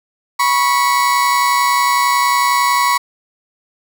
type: tone pair together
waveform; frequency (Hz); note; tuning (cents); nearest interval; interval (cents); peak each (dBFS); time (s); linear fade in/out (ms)
35% pulse; 977.7 / 1108.7; B5 / C#6; -18 / 0; major second; 218; -13; 0.39-2.98; 10
effects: none